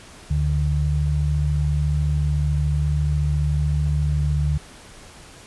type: tone pair together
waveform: sine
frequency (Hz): 73.42 / 147.39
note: D2 / D3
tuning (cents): 0 / +7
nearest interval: octave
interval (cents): 1207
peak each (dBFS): -20 / -21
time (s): 0.3-4.58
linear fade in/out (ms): 10
effects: pink hiss -44 dBFS RMS until 5.46 s + resampled to 24000 Hz